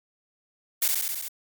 blue noise with echo, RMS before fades -22 dBFS, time 0.82-0.88 s, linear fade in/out 2 ms, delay 67 ms, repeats 6, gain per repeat -2 dB, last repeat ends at 1.282 s, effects MP3 96 kbps

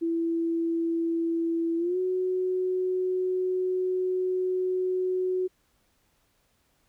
sine tone with pitch glide, 332.6 to 369 Hz, E4 to F#4, +16 to -5 cents, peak -24 dBFS, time 0.01-5.48 s, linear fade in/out 20 ms, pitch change +179 cents, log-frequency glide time 1.77-1.98 s, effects pink hiss -69 dBFS RMS until 6.88 s

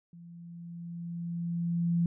sine tone with level ramp, 170.6 Hz, F3, 40 cents flat, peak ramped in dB -47 to -23 dBFS, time 0.13-2.06 s, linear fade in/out 2 ms, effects none

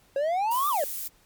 triangle exponential two-way sweep, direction up then down, 538 to 1225 to 538 Hz, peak -21 dBFS, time 0.16-0.84 s, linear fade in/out 2 ms, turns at 0.69 s
violet noise, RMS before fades -33 dBFS, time 0.51-1.08 s, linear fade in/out 5 ms
effects pink hiss -61 dBFS RMS until 1.25 s + MP3 96 kbps

